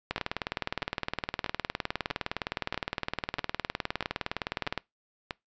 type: two click trains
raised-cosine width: 0.3 ms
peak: -16 / -13 dBFS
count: 9 / 92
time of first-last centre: 0.18-5.308 / 0.11-4.777 s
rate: 1.56 / 19.5 Hz
effects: noise-tail reverb RT60 0.2 s tail -24 dB re dry + resampled to 16000 Hz